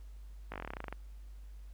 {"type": "slowing click train", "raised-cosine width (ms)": 0.5, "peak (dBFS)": -25, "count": 15, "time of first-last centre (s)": [0.52, 0.926], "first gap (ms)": 18, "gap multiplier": 1.07, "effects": ["added 50 Hz sine -46 dBFS peak until 1.73 s", "pink hiss -69 dBFS RMS until 1.73 s"]}